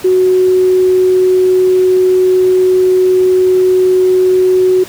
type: tone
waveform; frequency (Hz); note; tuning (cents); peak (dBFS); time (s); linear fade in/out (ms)
sine; 370; F#4; 0; -6; 0.04-4.84; 10
effects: pink hiss -31 dBFS RMS until 4.88 s + high-pass 80 Hz 12 dB/octave